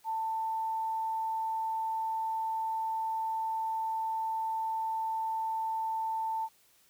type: tone with quantisation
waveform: sine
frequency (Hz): 890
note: A5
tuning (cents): +20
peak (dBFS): -30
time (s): 0.04-6.49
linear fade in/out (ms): 50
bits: 10
effects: white hiss -65 dBFS RMS until 6.89 s